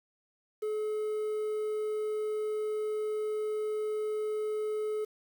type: tone with quantisation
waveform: triangle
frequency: 427.5 Hz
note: A4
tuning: 50 cents flat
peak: -28 dBFS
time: 0.62-5.05 s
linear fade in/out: 10 ms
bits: 9
effects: none